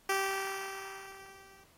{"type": "tone with level ramp", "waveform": "10% pulse", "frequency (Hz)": 388.9, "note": "G4", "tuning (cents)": -14, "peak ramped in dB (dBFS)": [-19, -49], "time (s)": [0.09, 1.64], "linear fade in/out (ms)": 5, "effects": ["pink hiss -64 dBFS RMS until 1.77 s", "AAC 48 kbps"]}